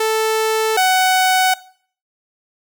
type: tone pair in turn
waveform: sawtooth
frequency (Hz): 440 / 746.9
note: A4 / F#5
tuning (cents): 0 / +16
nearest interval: major sixth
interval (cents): 916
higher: second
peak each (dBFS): -11 / -8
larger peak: second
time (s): 0-0.77 / 0.77-1.54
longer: neither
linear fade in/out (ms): 5
effects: noise-tail reverb RT60 0.5 s tail -19 dB re dry